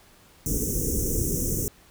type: band-stop noise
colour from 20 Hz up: pink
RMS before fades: -26 dBFS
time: 0.46-1.68 s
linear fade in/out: 0 ms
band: 500 to 5700 Hz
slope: 96 dB/octave
effects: pink hiss -55 dBFS RMS until 1.9 s